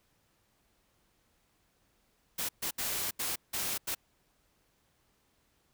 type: noise bursts at uneven times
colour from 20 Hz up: white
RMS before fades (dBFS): -34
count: 6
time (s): 2.38-2.49 / 2.62-2.71 / 2.78-3.11 / 3.19-3.36 / 3.53-3.78 / 3.87-3.95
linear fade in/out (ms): 10
effects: pink hiss -72 dBFS RMS until 5.73 s